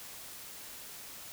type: silence
effects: white hiss -47 dBFS RMS until 1.32 s